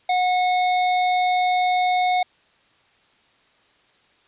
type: tone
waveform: square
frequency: 729 Hz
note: F#5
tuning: 26 cents flat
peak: -18 dBFS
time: 0.09-2.23 s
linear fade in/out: 5 ms
effects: white hiss -59 dBFS RMS until 4.27 s + resampled to 8000 Hz